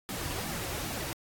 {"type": "noise with flanger", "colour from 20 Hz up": "pink", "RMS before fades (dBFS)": -36, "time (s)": [0.09, 1.13], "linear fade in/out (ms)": 0, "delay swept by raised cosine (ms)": [1.9, 4.8], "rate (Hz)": 2.5, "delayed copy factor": -0.65, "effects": ["AAC 64 kbps"]}